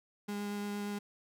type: tone with vibrato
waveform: 35% pulse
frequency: 204.7 Hz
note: G#3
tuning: 25 cents flat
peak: -34 dBFS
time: 0.28-0.99 s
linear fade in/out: 10 ms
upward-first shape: sine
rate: 8.6 Hz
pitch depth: 8 cents each way
effects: none